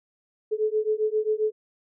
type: beating tone pair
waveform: sine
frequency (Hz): 427.1 / 434.6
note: G#4 / A4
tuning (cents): +48 / -21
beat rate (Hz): 7.5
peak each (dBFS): -25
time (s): 0.51-1.52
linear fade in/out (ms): 20
effects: none